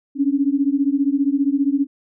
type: beating tone pair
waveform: sine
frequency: 273.1 / 288.1 Hz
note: C#4 / D4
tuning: -26 / -33 cents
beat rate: 15 Hz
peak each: -18 / -19 dBFS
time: 0.15-1.87 s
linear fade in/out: 50 ms
effects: none